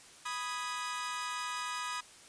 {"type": "chord", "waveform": "sawtooth", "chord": "G# minor", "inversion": "first", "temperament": "equal", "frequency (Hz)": [987.8, 1244.5, 1661.2], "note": ["B5", "D#6", "G#6"], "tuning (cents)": [0, 0, 0], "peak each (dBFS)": [-36, -35, -40], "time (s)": [0.25, 2.01], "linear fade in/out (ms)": 10, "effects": ["white hiss -55 dBFS RMS until 2.28 s", "resampled to 22050 Hz"]}